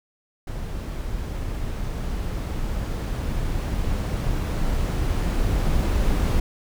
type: noise with level ramp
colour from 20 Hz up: brown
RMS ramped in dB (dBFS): -30 to -20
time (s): 0.47-6.4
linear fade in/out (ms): 5
effects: none